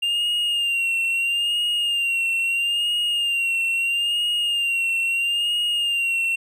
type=tone with vibrato; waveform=triangle; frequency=2791 Hz; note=F7; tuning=2 cents flat; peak=-18 dBFS; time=0.02-6.36 s; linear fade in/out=10 ms; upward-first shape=sine; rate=0.76 Hz; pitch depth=49 cents each way; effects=none